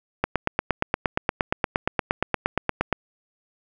click train, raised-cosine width 0.5 ms, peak -5 dBFS, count 24, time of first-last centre 0.24-2.927 s, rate 8.56 Hz, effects none

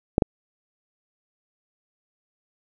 clicks, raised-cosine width 2 ms, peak -3 dBFS, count 2, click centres 0.181 / 0.222 s, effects none

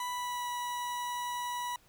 40% pulse tone with pitch glide, 987.8 to 975.9 Hz, B5 to B5, 0 to -21 cents, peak -33 dBFS, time 0-1.76 s, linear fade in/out 2 ms, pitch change -21 cents, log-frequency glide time 0.11-0.48 s, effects pink hiss -64 dBFS RMS until 1.88 s

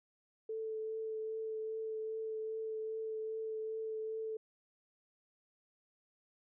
sine tone with vibrato, 440 Hz, A4, in tune, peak -37 dBFS, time 0.49-4.37 s, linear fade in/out 5 ms, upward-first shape triangle, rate 2.5 Hz, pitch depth 14 cents each way, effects none

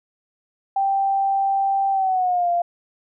sine tone with pitch glide, 784 to 694.4 Hz, G5 to F5, 0 to -10 cents, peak -17 dBFS, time 0.76-2.62 s, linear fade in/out 5 ms, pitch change -210 cents, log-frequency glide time 1.91-2.5 s, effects none

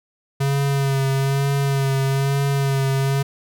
square tone with vibrato, 137.5 Hz, C#3, 14 cents flat, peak -18 dBFS, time 0.4-3.23 s, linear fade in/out 10 ms, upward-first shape sine, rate 1.1 Hz, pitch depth 28 cents each way, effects none

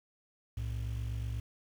triangle ring-modulated tone, 87 Hz, F2, 6 cents flat, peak -28 dBFS, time 0.57-1.4 s, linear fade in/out 0 ms, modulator 24.1 Hz, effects tanh soft clip ceiling -25 dBFS + 9-bit

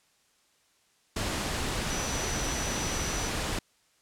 sine tone in noise, 5920 Hz, F#8, in tune, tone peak -36 dBFS, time 1.9-3.29 s, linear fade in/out 5 ms, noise pink, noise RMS -31 dBFS, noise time 1.16-3.59 s, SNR -8 dB, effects white hiss -67 dBFS RMS until 4.01 s + low-pass 9000 Hz 12 dB/octave

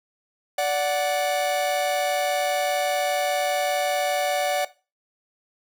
45% pulse tone pair together, 583 / 740 Hz, D5 / F#5, -13 / 0 cents, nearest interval major third, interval 413 cents, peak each -24 dBFS, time 0.58-4.65 s, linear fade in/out 5 ms, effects noise-tail reverb RT60 0.3 s tail -17 dB re dry

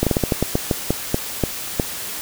slowing click train, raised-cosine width 2 ms, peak -3 dBFS, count 13, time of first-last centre 0.03-1.798 s, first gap 37 ms, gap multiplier 1.23, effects white hiss -29 dBFS RMS until 2.21 s

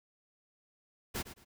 pink noise with echo, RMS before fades -36 dBFS, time 1.14-1.23 s, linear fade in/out 20 ms, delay 110 ms, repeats 2, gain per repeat -12 dB, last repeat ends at 1.45 s, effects none

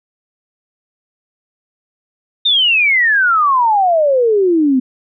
sine exponential sweep, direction down, 3700 to 249.8 Hz, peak -9 dBFS, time 2.45-4.8 s, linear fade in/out 10 ms, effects none

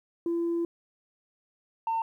sine tone pair in turn, 338.9 / 904.8 Hz, E4 / A5, +48 / +48 cents, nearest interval octave + perfect fourth, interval 1700 cents, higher second, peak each -24 dBFS, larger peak neither, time 0.26-0.65 / 1.87-2.02 s, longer first, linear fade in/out 2 ms, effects tanh soft clip ceiling -23 dBFS + 11-bit

